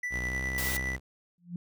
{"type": "tone with tremolo", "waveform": "triangle", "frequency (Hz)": 1974, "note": "B6", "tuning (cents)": -1, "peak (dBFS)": -28, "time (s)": [0.03, 0.96], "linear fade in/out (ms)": 5, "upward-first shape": "sine", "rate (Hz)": 9.7, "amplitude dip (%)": 40}
{"type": "tone with pitch glide", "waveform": "sawtooth", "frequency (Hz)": [61.74, 64.96], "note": ["B1", "C2"], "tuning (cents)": [0, -12], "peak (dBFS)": -30, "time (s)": [0.1, 1], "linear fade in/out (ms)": 50, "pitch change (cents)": 88, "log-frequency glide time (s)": [0.27, 0.34]}
{"type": "noise", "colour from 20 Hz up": "white", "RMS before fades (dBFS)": -34, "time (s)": [0.58, 0.77], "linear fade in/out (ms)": 2}
{"type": "tone with exponential growth", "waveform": "sine", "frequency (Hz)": 174.61, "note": "F3", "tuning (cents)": 0, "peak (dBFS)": -30, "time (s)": [1.38, 1.56], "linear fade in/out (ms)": 2, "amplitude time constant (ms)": 37}
{"effects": []}